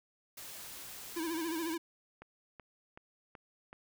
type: noise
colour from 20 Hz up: white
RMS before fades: -47 dBFS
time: 0.37-1.75 s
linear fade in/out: 5 ms
type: tone with vibrato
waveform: square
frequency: 327.8 Hz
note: E4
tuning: 10 cents flat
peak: -35 dBFS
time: 1.16-1.78 s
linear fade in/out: 10 ms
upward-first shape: sine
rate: 14 Hz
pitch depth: 83 cents each way
type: click train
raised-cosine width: 0.5 ms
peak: -34 dBFS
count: 5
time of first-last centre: 2.22-3.729 s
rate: 2.65 Hz
effects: none